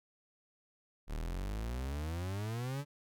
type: exponential sweep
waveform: 40% pulse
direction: up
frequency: 35.93 to 146.83 Hz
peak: -35 dBFS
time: 1.07-2.85 s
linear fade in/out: 50 ms
effects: none